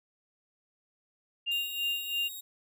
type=tone with tremolo; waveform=sine; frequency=2800 Hz; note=F7; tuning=4 cents sharp; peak=-27 dBFS; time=1.46-2.29 s; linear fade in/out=20 ms; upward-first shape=sine; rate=3 Hz; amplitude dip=70%
type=tone; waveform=5% pulse; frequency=3777 Hz; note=A#7; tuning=22 cents sharp; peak=-32 dBFS; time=1.51-2.41 s; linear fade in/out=10 ms
effects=none